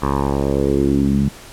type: tone with low-pass filter sweep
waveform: 10% pulse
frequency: 69.3 Hz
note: C#2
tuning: in tune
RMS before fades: -17 dBFS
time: 0.02-1.29 s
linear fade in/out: 5 ms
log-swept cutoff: 1200 to 180 Hz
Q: 3.1
effects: pink hiss -39 dBFS RMS until 1.52 s + low-pass 12000 Hz 12 dB/octave